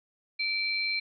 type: tone pair together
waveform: sine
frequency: 2335 / 4147 Hz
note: D7 / C8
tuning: -11 / -16 cents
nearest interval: minor seventh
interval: 995 cents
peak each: -28 / -31 dBFS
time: 0.39-1 s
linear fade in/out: 10 ms
effects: MP3 96 kbps